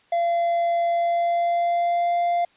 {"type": "tone with pitch glide", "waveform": "triangle", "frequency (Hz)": [685, 695], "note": ["F5", "F5"], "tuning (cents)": [-34, -9], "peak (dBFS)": -17, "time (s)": [0.12, 2.45], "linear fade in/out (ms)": 5, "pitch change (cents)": 25, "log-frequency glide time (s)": [0.89, 2.17], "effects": ["white hiss -59 dBFS RMS until 2.56 s", "resampled to 8000 Hz"]}